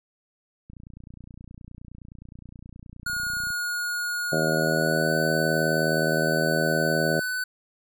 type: click train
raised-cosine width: 5 ms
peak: -31 dBFS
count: 84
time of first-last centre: 0.7-3.504 s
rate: 29.6 Hz
type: tone with pitch glide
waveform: square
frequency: 1440 to 1500.3 Hz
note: F#6 to F#6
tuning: -47 to +24 cents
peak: -27 dBFS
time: 3.06-7.44 s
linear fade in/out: 5 ms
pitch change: +71 cents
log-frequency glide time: 4.48-5.14 s
type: harmonic tone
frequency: 79.4 Hz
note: D#2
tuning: 36 cents sharp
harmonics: 2 / 3 / 4 / 5 / 6 / 7 / 8 / 9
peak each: -28 / -32 / -32 / -30 / -34 / -28 / -29 / -34 dBFS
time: 4.32-7.2 s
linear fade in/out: 5 ms
effects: none